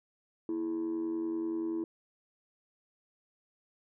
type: tone with amplitude modulation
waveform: sine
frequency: 329.6 Hz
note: E4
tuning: in tune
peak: -26 dBFS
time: 0.49-1.84 s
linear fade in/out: 2 ms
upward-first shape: sine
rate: 90.5 Hz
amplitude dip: 70%
effects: tanh soft clip ceiling -28 dBFS